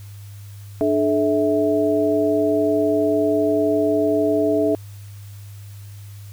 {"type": "tone cluster", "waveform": "sine", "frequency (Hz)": [297.9, 429, 651], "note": ["D4", "A4", "E5"], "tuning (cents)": [25, -44, -22], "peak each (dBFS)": -20, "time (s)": [0.81, 4.75], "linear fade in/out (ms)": 0, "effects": ["added 101 Hz sine -35 dBFS peak until 6.32 s", "white hiss -50 dBFS RMS until 6.32 s"]}